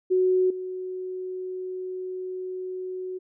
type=tone with level steps; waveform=sine; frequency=370 Hz; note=F#4; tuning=in tune; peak=-18 / -30 dBFS; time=0.1-3.19 s; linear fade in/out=20 ms; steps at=0.5 s; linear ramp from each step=5 ms; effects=none